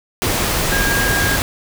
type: tone in noise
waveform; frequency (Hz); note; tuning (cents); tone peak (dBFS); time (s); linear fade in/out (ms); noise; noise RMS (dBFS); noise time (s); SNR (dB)
sine; 1625; G#6; -38; -18; 0.72-1.36; 0; pink; -18; 0.22-1.42; -3
effects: none